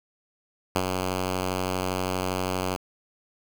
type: tone with ADSR envelope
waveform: 5% pulse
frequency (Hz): 92.5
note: F#2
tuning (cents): 0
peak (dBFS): -9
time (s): 0.75-2.77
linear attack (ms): 10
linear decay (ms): 48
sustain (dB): -6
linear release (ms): 19
effects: 7-bit